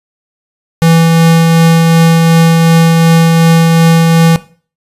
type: tone with tremolo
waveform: square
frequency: 165 Hz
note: E3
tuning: 2 cents sharp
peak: -4 dBFS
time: 0.82-4.36 s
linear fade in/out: 0 ms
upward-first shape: triangle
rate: 2.7 Hz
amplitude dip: 25%
effects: noise-tail reverb RT60 0.4 s tail -17 dB re dry + resampled to 32000 Hz